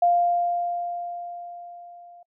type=tone with level ramp; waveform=sine; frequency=698.5 Hz; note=F5; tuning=in tune; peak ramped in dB=-15 to -45 dBFS; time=0.02-2.23 s; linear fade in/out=5 ms; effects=noise-tail reverb RT60 0.1 s tail -23 dB re dry